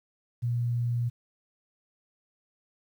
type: tone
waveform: sine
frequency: 119.6 Hz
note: A#2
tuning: 45 cents sharp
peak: -25 dBFS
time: 0.42-1.1 s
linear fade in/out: 20 ms
effects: 10-bit

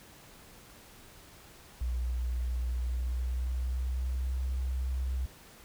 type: tone with pitch glide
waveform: sine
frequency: 61 to 64.4 Hz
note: B1 to C2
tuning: -21 to -27 cents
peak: -29 dBFS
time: 1.81-5.26 s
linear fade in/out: 5 ms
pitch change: +94 cents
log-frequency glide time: 2.65-4.42 s
effects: pink hiss -54 dBFS RMS until 5.64 s

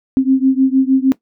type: beating tone pair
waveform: sine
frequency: 262.3 / 268.8 Hz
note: C4 / C4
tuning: +4 / +47 cents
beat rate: 6.5 Hz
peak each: -12 / -13 dBFS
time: 0.17-1.12 s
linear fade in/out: 0 ms
effects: noise-tail reverb RT60 0.1 s tail -17 dB re dry

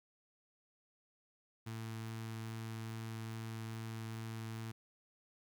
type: tone with notch filter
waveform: sawtooth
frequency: 112.2 Hz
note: A2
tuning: 34 cents sharp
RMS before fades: -44 dBFS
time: 1.66-4.72 s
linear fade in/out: 10 ms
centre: 560 Hz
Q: 1.4
effects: 13-bit

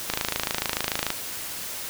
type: click train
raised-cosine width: 0.2 ms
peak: -6 dBFS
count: 28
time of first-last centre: 0.1-1.104 s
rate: 26.9 Hz
effects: white hiss -34 dBFS RMS until 1.89 s

